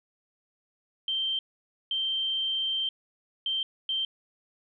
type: tone bursts at uneven times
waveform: sine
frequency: 3136 Hz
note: G7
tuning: in tune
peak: -26 dBFS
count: 4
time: 1.08-1.39 / 1.91-2.89 / 3.46-3.63 / 3.89-4.05 s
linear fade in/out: 2 ms
effects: none